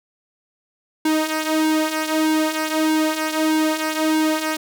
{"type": "tone with flanger", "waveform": "sawtooth", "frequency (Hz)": 312.9, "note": "D#4", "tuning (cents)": 10, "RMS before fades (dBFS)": -20, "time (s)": [1.05, 4.57], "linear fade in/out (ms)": 5, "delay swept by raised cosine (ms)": [1.6, 3.5], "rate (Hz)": 1.6, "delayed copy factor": -0.6, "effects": []}